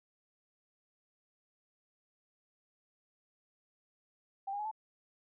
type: tone with pitch steps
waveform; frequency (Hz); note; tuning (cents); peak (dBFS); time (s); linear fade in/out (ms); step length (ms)
sine; 784 / 813.1 / 843.2 / 874.4; G5 / G#5 / G#5 / A5; 0 / -37 / +26 / -11; -35; 4.47-4.714; 10; 61
effects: none